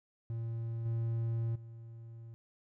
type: tone with level steps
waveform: triangle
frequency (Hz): 114.9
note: A#2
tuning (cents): -25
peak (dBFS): -33 / -29 / -44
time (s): 0.3-2.34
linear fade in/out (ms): 0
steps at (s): 0.85 / 1.55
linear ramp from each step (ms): 10
effects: none